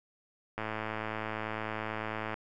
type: click train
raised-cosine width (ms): 0.5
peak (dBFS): -20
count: 193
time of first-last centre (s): 0.58-2.341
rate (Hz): 109
effects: none